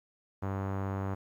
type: tone with low-pass filter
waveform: sawtooth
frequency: 97.2 Hz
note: G2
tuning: 14 cents flat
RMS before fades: -34 dBFS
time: 0.42-1.15 s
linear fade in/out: 10 ms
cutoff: 1200 Hz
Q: 1.5
effects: 11-bit